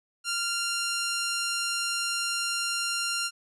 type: tone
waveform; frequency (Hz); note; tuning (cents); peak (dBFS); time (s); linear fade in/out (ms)
10% pulse; 1390; F6; -9; -19; 0.24-3.31; 50
effects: resampled to 32000 Hz